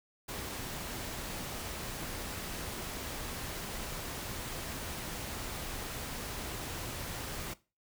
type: noise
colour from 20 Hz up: pink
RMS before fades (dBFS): -40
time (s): 0.28-7.54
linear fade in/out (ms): 10
effects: noise-tail reverb RT60 0.3 s tail -19 dB re dry